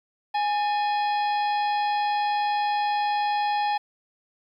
harmonic tone with a mistuned harmonic, 830 Hz, G#5, 1 cent flat, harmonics 1 / 2 / 3 / 4 / 5 / 6, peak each -22 / -35 / -37 / -39 / -41 / -44 dBFS, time 0.34-3.78 s, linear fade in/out 10 ms, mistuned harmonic 2, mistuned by +130 cents, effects 10-bit

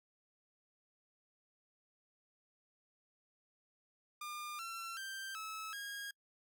sawtooth tone with pitch steps, 1204 / 1352 / 1572 / 1300 / 1634 Hz, D6 / E6 / G6 / E6 / G#6, +43 / +43 / +4 / -24 / -29 cents, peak -39 dBFS, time 4.21-6.11 s, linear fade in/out 5 ms, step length 380 ms, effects noise-tail reverb RT60 0.1 s tail -26 dB re dry

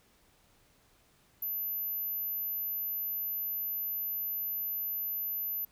sine tone, 12100 Hz, F#9, 38 cents sharp, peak -32 dBFS, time 1.42-5.65 s, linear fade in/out 5 ms, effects pink hiss -66 dBFS RMS until 5.71 s

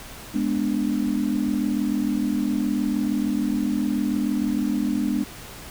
sine chord, G# diminished, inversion none, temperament equal, 207.7 / 246.9 / 293.7 Hz, G#3 / B3 / D4, 0 / 0 / 0 cents, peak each -25 dBFS, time 0.34-5.24 s, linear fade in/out 10 ms, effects pink hiss -40 dBFS RMS until 5.7 s

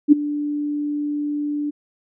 sine tone with ADSR envelope, 293.7 Hz, D4, in tune, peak -4 dBFS, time 0.08-1.71 s, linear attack 42 ms, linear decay 13 ms, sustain -17 dB, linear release 17 ms, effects none

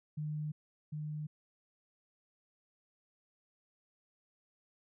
sine tone with echo, 151.6 Hz, D#3, 45 cents flat, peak -35 dBFS, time 0.17-0.52 s, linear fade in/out 10 ms, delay 750 ms, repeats 1, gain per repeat -2 dB, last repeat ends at 1.27 s, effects none

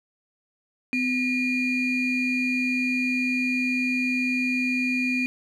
triangle ring-modulated tone, 1086 Hz, C#6, 36 cents flat, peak -17 dBFS, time 0.93-5.26 s, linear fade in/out 0 ms, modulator 1340 Hz, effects none

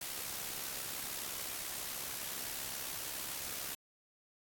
white noise with amplitude modulation, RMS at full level -39 dBFS, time 0.01-3.75 s, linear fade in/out 5 ms, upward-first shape sine, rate 67.2 Hz, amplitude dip 45%, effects AAC 64 kbps

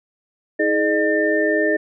sine tone cluster, 318.9 / 422.1 / 606 / 1798 Hz, D#4 / G#4 / D#5 / A6, +43 / +28 / -46 / +37 cents, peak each -21 dBFS, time 0.59-1.77 s, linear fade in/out 10 ms, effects none

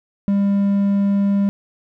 triangle tone, 199.7 Hz, G3, 32 cents sharp, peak -12 dBFS, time 0.28-1.49 s, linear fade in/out 0 ms, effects none

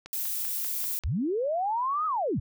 click train, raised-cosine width 0.2 ms, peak -24 dBFS, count 6, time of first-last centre 0.06-1.037 s, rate 5.12 Hz
violet noise, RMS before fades -31 dBFS, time 0.13-0.99 s, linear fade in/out 0 ms
sine linear two-way sweep, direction up then down, 41.2 to 1289 to 65.5 Hz, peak -25 dBFS, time 1.04-2.4 s, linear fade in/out 10 ms, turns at 2.06 s
effects none

